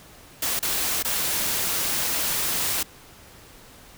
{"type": "noise with dropouts", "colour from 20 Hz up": "white", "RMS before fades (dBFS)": -25, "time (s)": [0.42, 2.83], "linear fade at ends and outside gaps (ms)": 5, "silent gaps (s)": [[0.593, 0.626], [1.027, 1.047]], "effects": ["pink hiss -48 dBFS RMS until 3.97 s"]}